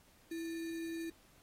sine tone with sample-and-hold, 329.6 Hz, E4, in tune, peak -38 dBFS, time 0.31-1.1 s, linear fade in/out 5 ms, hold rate 2100 Hz, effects pink hiss -66 dBFS RMS until 1.42 s + AAC 48 kbps

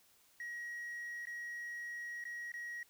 triangle tone with dropouts, 1900 Hz, A#6, 33 cents sharp, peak -39 dBFS, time 0.4-2.83 s, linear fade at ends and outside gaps 2 ms, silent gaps 1.254-1.27 / 2.24-2.252 / 2.519-2.539 s, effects tanh soft clip ceiling -35 dBFS + white hiss -68 dBFS RMS until 2.89 s

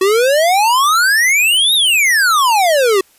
square exponential two-way sweep, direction up then down, 370 to 3835 to 370 Hz, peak -10 dBFS, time 0.01-3.01 s, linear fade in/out 5 ms, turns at 1.74 s, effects white hiss -51 dBFS RMS until 3.18 s + resampled to 32000 Hz

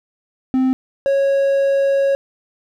triangle tone pair in turn, 260 / 550.9 Hz, C4 / C#5, -11 / -11 cents, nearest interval octave + minor second, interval 1300 cents, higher second, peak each -11 dBFS, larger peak neither, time 0.54-0.73 / 1.06-2.15 s, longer second, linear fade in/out 0 ms, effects none

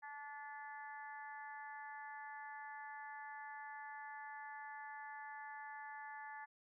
harmonic tone, 289.5 Hz, D4, 25 cents flat, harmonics 3 / 4 / 5 / 6 / 7, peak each -50 / -59 / -61 / -52 / -61 dBFS, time 0.02-6.46 s, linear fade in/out 20 ms, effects none

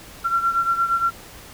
sine beating tone pair, 1363 / 1371.6 Hz, F6 / F6, -43 / -32 cents, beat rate 8.6 Hz, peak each -19 / -24 dBFS, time 0.24-1.11 s, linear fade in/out 20 ms, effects pink hiss -42 dBFS RMS until 1.53 s

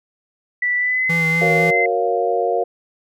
sine tone with pitch glide, 1968 to 2069 Hz, B6 to C7, -7 to -20 cents, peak -16 dBFS, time 0.62-1.86 s, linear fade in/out 5 ms, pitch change +87 cents, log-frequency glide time 0.77-1.19 s
square tone with vibrato, 164.3 Hz, E3, 5 cents flat, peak -21 dBFS, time 1.09-1.71 s, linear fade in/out 10 ms, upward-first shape sine, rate 4 Hz, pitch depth 30 cents each way
sine chord, Gb major seventh, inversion none, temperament equal, 370 / 466.2 / 554.4 / 698.5 Hz, Gb4 / Bb4 / Db5 / F5, 0 / 0 / 0 / 0 cents, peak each -24 / -20 / -24 / -20 dBFS, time 1.41-2.64 s, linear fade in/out 10 ms
effects none

